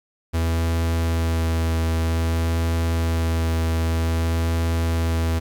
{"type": "tone with vibrato", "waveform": "45% pulse", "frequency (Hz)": 82.3, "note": "E2", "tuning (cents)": -2, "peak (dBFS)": -19, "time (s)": [0.33, 5.4], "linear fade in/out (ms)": 20, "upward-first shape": "sine", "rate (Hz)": 0.52, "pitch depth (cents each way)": 12, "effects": ["10-bit"]}